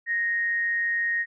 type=tone with amplitude modulation; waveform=sine; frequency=1864.7 Hz; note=A#6; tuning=in tune; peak=-21 dBFS; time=0.06-1.26 s; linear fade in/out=50 ms; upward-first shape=sine; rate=186 Hz; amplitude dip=35%; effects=none